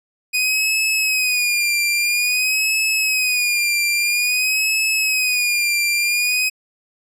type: tone with vibrato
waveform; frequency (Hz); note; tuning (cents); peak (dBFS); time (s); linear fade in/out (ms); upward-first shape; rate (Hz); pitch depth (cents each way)
sawtooth; 2479; D#7; -7; -13; 0.33-6.5; 20; sine; 0.5; 77
effects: resampled to 32000 Hz